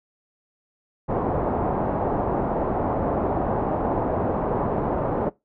white low-pass noise, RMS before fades -24 dBFS, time 1.08-5.3 s, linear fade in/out 20 ms, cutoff 840 Hz, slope 24 dB/octave, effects noise-tail reverb RT60 0.2 s tail -21 dB re dry

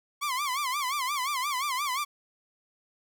sawtooth tone with vibrato, 1091 Hz, C#6, 28 cents flat, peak -24 dBFS, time 0.21-2.05 s, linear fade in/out 20 ms, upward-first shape sine, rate 5.7 Hz, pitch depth 160 cents each way, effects none

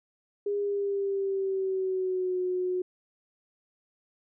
sine tone with pitch glide, 407.2 to 364.9 Hz, G#4 to F#4, -34 to -24 cents, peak -26 dBFS, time 0.46-2.82 s, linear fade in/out 5 ms, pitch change -190 cents, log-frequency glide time 0.58-2.39 s, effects none

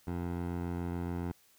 15% pulse tone with low-pass filter, 87.1 Hz, F2, 4 cents flat, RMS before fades -36 dBFS, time 0.07-1.32 s, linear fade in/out 5 ms, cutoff 1500 Hz, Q 0.54, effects white hiss -65 dBFS RMS until 1.58 s

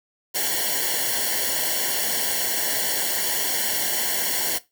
white noise with comb filter, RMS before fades -24 dBFS, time 0.34-4.59 s, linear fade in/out 20 ms, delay 0.8 ms, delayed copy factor -0.95, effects noise-tail reverb RT60 0.2 s tail -17 dB re dry

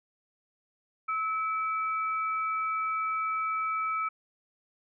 sine tone pair together, 1300 / 2304 Hz, E6 / D7, -24 / -34 cents, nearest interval minor seventh, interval 990 cents, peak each -28 / -36 dBFS, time 1.08-4.09 s, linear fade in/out 10 ms, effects none

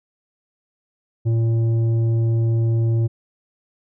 triangle tone with tanh clipping, 114.4 Hz, A#2, 32 cents flat, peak -17 dBFS, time 1.25-3.08 s, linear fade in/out 20 ms, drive 12 dB, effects none

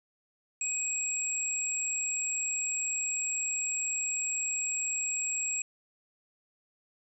sine tone pair together, 2518 / 7631 Hz, D#7 / A#8, +20 / +40 cents, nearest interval octave + perfect fifth, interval 1920 cents, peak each -37 / -30 dBFS, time 0.61-5.62 s, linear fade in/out 2 ms, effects none

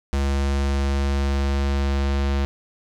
square tone with low-pass filter sweep, 69.3 Hz, C#2, in tune, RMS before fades -21 dBFS, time 0.13-2.45 s, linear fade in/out 0 ms, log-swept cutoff 7300 to 4500 Hz, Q 0.97, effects 8-bit

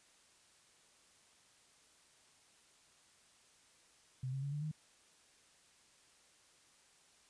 sine tone with pitch steps, 129 / 134.87 / 141 / 147.41 / 154.12 Hz, C3 / C#3 / C#3 / D3 / D#3, -24 / -47 / +30 / +7 / -16 cents, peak -37 dBFS, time 4.23-4.715 s, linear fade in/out 5 ms, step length 97 ms, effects white hiss -67 dBFS RMS until 7.29 s + resampled to 22050 Hz

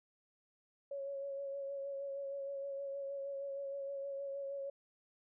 sine tone with vibrato, 554.4 Hz, C#5, in tune, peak -39 dBFS, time 0.91-4.7 s, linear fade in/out 5 ms, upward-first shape sine, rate 6.4 Hz, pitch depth 22 cents each way, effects none

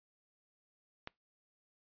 click, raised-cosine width 0.3 ms, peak -25 dBFS, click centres 1.074 s, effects noise-tail reverb RT60 0.2 s tail -25 dB re dry + resampled to 11025 Hz

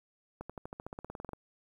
accelerating click train, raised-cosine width 1 ms, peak -27 dBFS, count 16, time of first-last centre 0.41-1.333 s, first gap 86 ms, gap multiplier 0.95, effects 10-bit

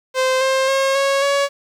sawtooth tone with pitch steps, 519 / 529.3 / 539.8 / 550.5 / 561.4 Hz, C5 / C5 / C#5 / C#5 / C#5, -14 / +20 / -46 / -12 / +22 cents, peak -11 dBFS, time 0.14-1.49 s, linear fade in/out 50 ms, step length 270 ms, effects low-pass 8000 Hz 12 dB/octave + 8-bit

